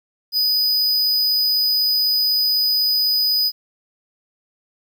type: tone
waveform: square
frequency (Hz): 4978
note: D#8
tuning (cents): 0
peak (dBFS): -16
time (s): 0.32-3.52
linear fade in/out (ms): 50
effects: 9-bit